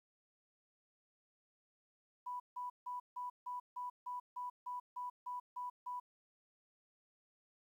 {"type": "tone bursts", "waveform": "sine", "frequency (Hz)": 987.8, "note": "B5", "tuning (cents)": 0, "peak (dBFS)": -40, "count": 13, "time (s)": [2.26, 6], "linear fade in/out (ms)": 10, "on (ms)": 140, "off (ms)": 160, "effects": ["12-bit"]}